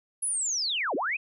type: linear two-way sweep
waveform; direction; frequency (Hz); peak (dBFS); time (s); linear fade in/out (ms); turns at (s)
sine; down then up; 10680 to 233.1 to 2630; -26; 0.22-1.17; 10; 0.95
effects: none